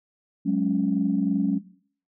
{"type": "chord", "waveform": "sine", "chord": "F# suspended second", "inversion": "none", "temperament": "just", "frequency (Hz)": [185, 208.1, 277.5], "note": ["F#3", "G#3", "C#4"], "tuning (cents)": [0, 4, 2], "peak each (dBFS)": -24, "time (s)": [0.45, 1.59], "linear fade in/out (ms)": 20, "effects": ["noise-tail reverb RT60 0.5 s tail -17 dB re dry", "tanh soft clip ceiling -11 dBFS"]}